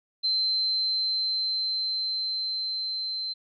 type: tone with level ramp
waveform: sine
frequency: 4100 Hz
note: C8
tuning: 36 cents flat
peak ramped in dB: -22 to -29 dBFS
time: 0.23-3.34 s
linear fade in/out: 20 ms
effects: none